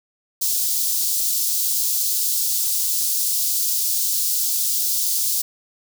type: high-pass noise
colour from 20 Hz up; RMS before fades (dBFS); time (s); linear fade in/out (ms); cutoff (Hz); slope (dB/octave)
white; -21; 0.41-5.42; 10; 4400; 24
effects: none